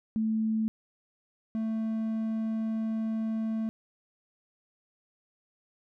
sine / triangle tone pair in turn, 220 / 221.7 Hz, A3 / A3, 0 / +13 cents, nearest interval unison, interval 13 cents, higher second, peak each -25 / -26 dBFS, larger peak first, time 0.16-0.68 / 1.55-3.69 s, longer second, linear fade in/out 0 ms, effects none

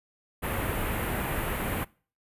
pink band-stop noise, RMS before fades -30 dBFS, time 0.42-1.85 s, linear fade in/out 20 ms, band 2700 to 11000 Hz, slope 24 dB/octave, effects noise-tail reverb RT60 0.4 s tail -23 dB re dry + resampled to 32000 Hz

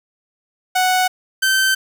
sawtooth tone pair in turn, 740 / 1546.4 Hz, F#5 / G6, 0 / -24 cents, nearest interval octave + minor second, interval 1276 cents, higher second, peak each -10 dBFS, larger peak neither, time 0.75-1.08 / 1.42-1.75 s, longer neither, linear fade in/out 10 ms, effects none

